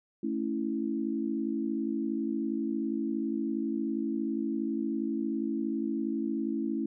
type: chord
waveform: sine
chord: A major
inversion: none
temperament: equal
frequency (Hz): 220 / 277.2 / 329.6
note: A3 / C#4 / E4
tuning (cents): 0 / 0 / 0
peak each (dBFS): -33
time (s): 0.23-6.86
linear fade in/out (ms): 5
effects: none